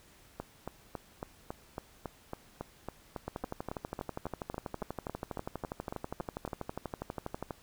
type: two click trains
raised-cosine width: 1 ms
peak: -23 / -22 dBFS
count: 23 / 53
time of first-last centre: 0.4-6.477 / 3.28-7.508 s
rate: 3.62 / 12.3 Hz
effects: pink hiss -60 dBFS RMS until 7.62 s